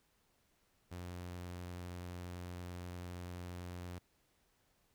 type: tone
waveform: sawtooth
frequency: 88.8 Hz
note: F2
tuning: 29 cents sharp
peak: -40 dBFS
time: 0.91-3.99 s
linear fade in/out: 10 ms
effects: pink hiss -75 dBFS RMS until 4.94 s